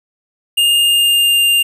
square tone with pitch glide, 2825 to 2799 Hz, F7 to F7, +19 to +3 cents, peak -10 dBFS, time 0.57-1.63 s, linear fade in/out 10 ms, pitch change -16 cents, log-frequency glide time 0.79-1.44 s, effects 8-bit

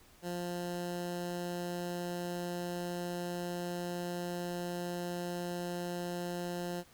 15% pulse tone with notch filter, 175.6 Hz, F3, 10 cents sharp, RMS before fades -38 dBFS, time 0.22-6.84 s, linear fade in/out 50 ms, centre 2200 Hz, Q 2, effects pink hiss -61 dBFS RMS until 6.93 s

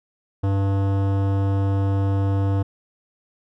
sine tone with hard clipping, 98.1 Hz, G2, 2 cents sharp, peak -20 dBFS, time 0.43-2.63 s, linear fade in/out 10 ms, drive 17 dB, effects none

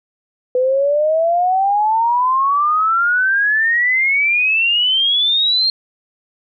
sine exponential sweep, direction up, 497.8 to 4236 Hz, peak -12 dBFS, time 0.55-5.7 s, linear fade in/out 2 ms, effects none

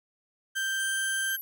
35% pulse tone, 1569 Hz, G6, 1 cent sharp, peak -26 dBFS, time 0.55-1.37 s, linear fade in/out 20 ms
sine exponential sweep, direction up, 8950 to 11840 Hz, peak -35 dBFS, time 0.8-1.41 s, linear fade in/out 0 ms
effects none

